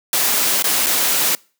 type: noise with dropouts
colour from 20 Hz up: white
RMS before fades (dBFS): -17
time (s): 0.13-1.35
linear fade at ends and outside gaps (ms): 1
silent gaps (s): 0.624-0.642 / 0.862-0.867
effects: noise-tail reverb RT60 0.4 s tail -26 dB re dry + high-pass 200 Hz 12 dB/octave